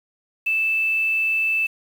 sine tone with quantisation, 2637 Hz, E7, in tune, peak -18 dBFS, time 0.46-1.67 s, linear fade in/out 10 ms, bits 7, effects none

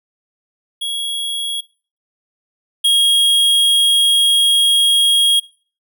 square tone pair in turn, 3322 / 3276 Hz, G#7 / G#7, 0 / -24 cents, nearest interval unison, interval 24 cents, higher first, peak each -20 / -11 dBFS, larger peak second, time 0.81-1.61 / 2.84-5.4 s, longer second, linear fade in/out 10 ms, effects noise-tail reverb RT60 0.4 s tail -21 dB re dry

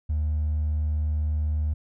triangle tone with hard clipping, 76 Hz, D#2, 40 cents flat, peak -22 dBFS, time 0.09-1.74 s, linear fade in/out 10 ms, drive 2 dB, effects none

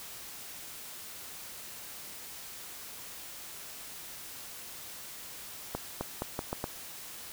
accelerating click train, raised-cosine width 1 ms, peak -18 dBFS, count 6, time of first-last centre 5.75-6.641 s, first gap 260 ms, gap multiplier 0.81, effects white hiss -45 dBFS RMS until 7.32 s

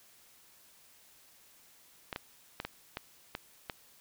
clicks, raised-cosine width 0.3 ms, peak -20 dBFS, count 7, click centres 2.128 / 2.161 / 2.601 / 2.65 / 2.971 / 3.351 / 3.698 s, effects white hiss -61 dBFS RMS until 4 s

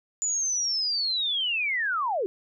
sine linear sweep, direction down, 7040 to 352.6 Hz, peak -24 dBFS, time 0.22-2.26 s, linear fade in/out 0 ms, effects none

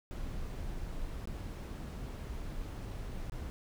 brown noise with dropouts, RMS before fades -40 dBFS, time 0.11-3.5 s, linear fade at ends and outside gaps 0 ms, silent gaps 1.255-1.274 / 3.297-3.321 s, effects none

